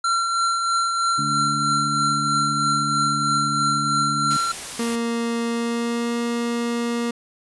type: tone with tremolo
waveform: square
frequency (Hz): 1364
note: F6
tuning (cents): -41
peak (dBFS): -18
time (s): 0.04-4.52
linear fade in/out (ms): 5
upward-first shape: triangle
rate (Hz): 3.1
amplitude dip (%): 40
type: harmonic tone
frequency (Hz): 72.6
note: D2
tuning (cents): -19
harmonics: 2 / 3 / 4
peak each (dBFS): -28 / -30 / -31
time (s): 1.18-4.37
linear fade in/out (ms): 5
type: noise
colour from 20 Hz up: white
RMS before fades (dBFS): -32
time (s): 4.3-4.96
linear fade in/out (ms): 10
type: tone with pitch glide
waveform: 30% pulse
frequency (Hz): 233.1 to 236.1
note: A#3 to A#3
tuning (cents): 0 to +22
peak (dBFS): -19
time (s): 4.79-7.11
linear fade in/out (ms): 5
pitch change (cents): +22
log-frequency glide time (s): 5.47-6.17
effects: resampled to 24000 Hz